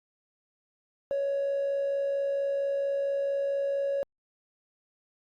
triangle tone with amplitude modulation, 557 Hz, C#5, 8 cents sharp, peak -21 dBFS, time 1.11-4.03 s, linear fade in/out 0 ms, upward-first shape sine, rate 64.4 Hz, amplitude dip 40%, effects tanh soft clip ceiling -22 dBFS + Opus 48 kbps

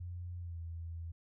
sine tone with pitch glide, 88.1 to 83.4 Hz, F2 to E2, +16 to +21 cents, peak -40 dBFS, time 0-1.12 s, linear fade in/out 10 ms, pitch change -95 cents, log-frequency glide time 0.38-0.59 s, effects none

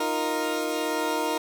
20% pulse chord, Eb suspended second, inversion none, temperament equal, 311.1 / 349.2 / 466.2 Hz, Eb4 / F4 / Bb4, 0 / 0 / 0 cents, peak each -24 / -27 / -24 dBFS, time 0-1.38 s, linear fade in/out 5 ms, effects none

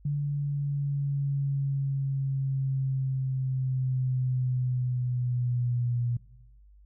sine linear sweep, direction down, 145 to 120 Hz, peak -25 dBFS, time 0.05-6.17 s, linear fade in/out 5 ms, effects noise-tail reverb RT60 1.0 s tail -19 dB re dry + added 50 Hz sine -52 dBFS peak until 6.85 s

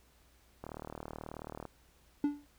click train, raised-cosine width 1 ms, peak -28 dBFS, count 40, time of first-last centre 0.64-1.653 s, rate 38.5 Hz
triangle tone with exponential decay, 290.2 Hz, D4, 21 cents flat, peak -22 dBFS, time 2.24-2.46 s, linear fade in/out 2 ms, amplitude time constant 47 ms
effects added 60 Hz sine -67 dBFS peak until 2.58 s + pink hiss -67 dBFS RMS until 2.58 s

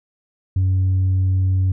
sine tone, 93.8 Hz, F#2, 24 cents sharp, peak -12 dBFS, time 0.56-1.72 s, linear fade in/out 5 ms, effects tanh soft clip ceiling -13 dBFS

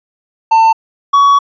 triangle tone pair in turn, 896 / 1125 Hz, A5 / C#6, +31 / +25 cents, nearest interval major third, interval 394 cents, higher second, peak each -3 dBFS, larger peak neither, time 0.51-0.73 / 1.13-1.39 s, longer second, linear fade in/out 10 ms, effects resampled to 16000 Hz

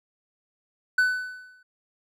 triangle tone with exponential decay, 1500 Hz, F#6, 23 cents sharp, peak -14 dBFS, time 0.98-1.63 s, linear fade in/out 5 ms, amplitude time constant 140 ms, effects none

